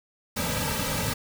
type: noise with comb filter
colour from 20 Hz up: pink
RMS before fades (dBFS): -28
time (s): 0.36-1.14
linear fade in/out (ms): 10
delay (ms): 2.8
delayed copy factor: -0.95
effects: none